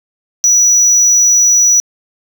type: tone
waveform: sine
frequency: 5880 Hz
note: F#8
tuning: 12 cents flat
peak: -3 dBFS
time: 0.44-1.8 s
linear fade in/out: 0 ms
effects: tanh soft clip ceiling -5 dBFS + 7-bit